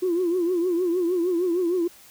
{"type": "tone with vibrato", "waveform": "sine", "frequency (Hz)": 352.1, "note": "F4", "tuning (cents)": 14, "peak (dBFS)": -19, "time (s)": [0.02, 1.88], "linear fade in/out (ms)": 10, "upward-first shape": "triangle", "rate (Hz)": 6.5, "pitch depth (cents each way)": 120, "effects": ["tanh soft clip ceiling -16 dBFS", "white hiss -50 dBFS RMS until 2.1 s"]}